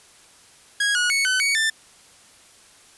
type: tone with pitch steps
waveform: sawtooth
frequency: 1648 / 1455 / 2215 / 1514 / 2242 / 1779 Hz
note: G#6 / F#6 / C#7 / F#6 / C#7 / A6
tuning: -14 / -29 / -2 / +39 / +19 / +19 cents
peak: -15 dBFS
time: 0.8-1.7 s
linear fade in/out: 5 ms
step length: 150 ms
effects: white hiss -51 dBFS RMS until 2.97 s + resampled to 24000 Hz